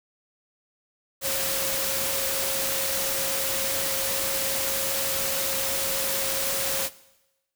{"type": "tone in noise", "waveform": "sine", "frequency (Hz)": 541, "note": "C#5", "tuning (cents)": -42, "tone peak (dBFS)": -32, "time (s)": [1.21, 6.9], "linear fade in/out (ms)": 50, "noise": "white", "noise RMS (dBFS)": -27, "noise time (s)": [1.21, 6.9], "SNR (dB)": -8, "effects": ["noise-tail reverb RT60 1.0 s tail -19 dB re dry"]}